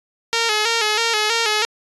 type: tone with vibrato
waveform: 5% pulse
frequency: 442.7 Hz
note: A4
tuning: 11 cents sharp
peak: -5 dBFS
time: 0.33-1.65 s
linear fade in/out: 0 ms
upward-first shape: square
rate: 3.1 Hz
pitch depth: 69 cents each way
effects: resampled to 24000 Hz